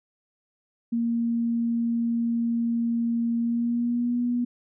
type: tone with pitch glide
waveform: sine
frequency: 233.1 to 242.4 Hz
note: A#3 to B3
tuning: 0 to -32 cents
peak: -22 dBFS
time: 0.92-4.45 s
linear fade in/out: 10 ms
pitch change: +68 cents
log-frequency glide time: 3.39-4.19 s
effects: none